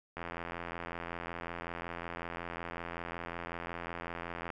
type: click train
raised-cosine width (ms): 0.5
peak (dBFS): -24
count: 371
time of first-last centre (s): 0.17-4.503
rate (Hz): 85.4
effects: none